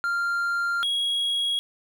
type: tone pair in turn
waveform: triangle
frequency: 1392 / 3311 Hz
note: F6 / G#7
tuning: -6 / -6 cents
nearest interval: octave + minor third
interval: 1500 cents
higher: second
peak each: -21 / -21 dBFS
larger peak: neither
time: 0.04-0.83 / 0.83-1.59 s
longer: first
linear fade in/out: 0 ms
effects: none